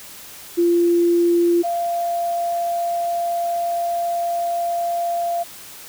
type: tone pair in turn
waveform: sine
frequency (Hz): 344.4 / 688.8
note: F4 / F5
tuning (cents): -24 / -24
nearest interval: octave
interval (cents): 1200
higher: second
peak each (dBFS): -13 / -19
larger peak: first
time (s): 0.57-1.63 / 1.63-5.44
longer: second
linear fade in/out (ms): 20
effects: white hiss -39 dBFS RMS until 5.88 s